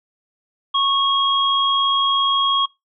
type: tone pair together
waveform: sine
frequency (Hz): 1102 / 3281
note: C#6 / G#7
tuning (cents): -11 / -22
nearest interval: octave + perfect fifth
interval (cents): 1889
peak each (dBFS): -18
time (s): 0.74-2.66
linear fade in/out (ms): 10
effects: noise-tail reverb RT60 0.2 s tail -23 dB re dry